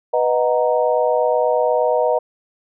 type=chord; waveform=sine; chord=B major seventh; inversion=none; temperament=equal; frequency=493.9 / 622.3 / 740 / 932.3 Hz; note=B4 / D#5 / F#5 / A#5; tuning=0 / 0 / 0 / 0 cents; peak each=-18 / -18 / -23 / -23 dBFS; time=0.13-2.19 s; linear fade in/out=10 ms; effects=none